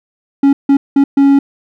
triangle tone bursts at uneven times, 277.9 Hz, C#4, 4 cents sharp, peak -3 dBFS, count 4, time 0.43-0.53 / 0.69-0.77 / 0.96-1.04 / 1.17-1.39 s, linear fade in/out 5 ms, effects none

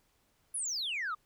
sine exponential sweep, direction down, 11175 to 1174.7 Hz, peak -31 dBFS, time 0.54-1.15 s, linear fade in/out 10 ms, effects tanh soft clip ceiling -30 dBFS + pink hiss -72 dBFS RMS until 1.25 s

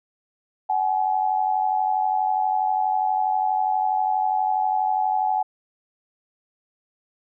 sine tone pair together, 754 / 846.3 Hz, F#5 / G#5, +32 / +32 cents, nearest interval major second, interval 200 cents, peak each -22 dBFS, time 0.69-5.43 s, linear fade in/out 10 ms, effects none

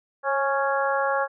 harmonic tone with a mistuned harmonic, 277.2 Hz, C#4, in tune, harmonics 2 / 3 / 4 / 5 / 6, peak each -25 / -27 / -28 / -29 / -30 dBFS, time 0.23-1.28 s, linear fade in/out 50 ms, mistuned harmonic 2, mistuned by -26 cents, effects none

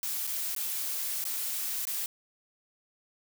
blue noise with dropouts, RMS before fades -33 dBFS, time 0.03-2.06 s, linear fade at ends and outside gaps 1 ms, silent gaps 0.269-0.274 / 0.55-0.563 / 1.241-1.252 / 1.853-1.87 s, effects none

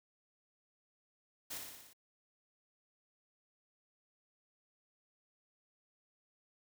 white noise with echo, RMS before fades -43 dBFS, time 1.5-1.58 s, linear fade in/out 10 ms, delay 59 ms, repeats 6, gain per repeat -3 dB, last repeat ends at 1.934 s, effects none

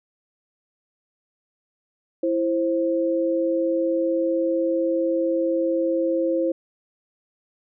sine tone pair together, 332 / 527.7 Hz, E4 / C5, +12 / +15 cents, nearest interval minor sixth, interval 803 cents, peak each -22 dBFS, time 2.23-6.52 s, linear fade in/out 5 ms, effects none

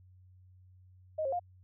sine tone with pitch steps, 624 / 539 / 707 Hz, D#5 / C#5 / F5, +5 / -49 / +21 cents, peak -30 dBFS, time 1.18-1.396 s, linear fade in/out 10 ms, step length 72 ms, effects added 92 Hz sine -56 dBFS peak until 1.63 s

